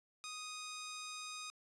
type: tone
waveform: 10% pulse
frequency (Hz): 1244.5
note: D#6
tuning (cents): 0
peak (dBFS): -36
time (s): 0.24-1.5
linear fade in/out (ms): 0
effects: resampled to 22050 Hz